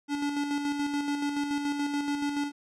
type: tone with tremolo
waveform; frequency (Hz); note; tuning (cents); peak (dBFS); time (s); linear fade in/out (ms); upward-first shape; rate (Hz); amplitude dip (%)
square; 287.7; D4; -36; -27; 0.08-2.52; 50; square; 7; 40
effects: low-pass 8000 Hz 12 dB/octave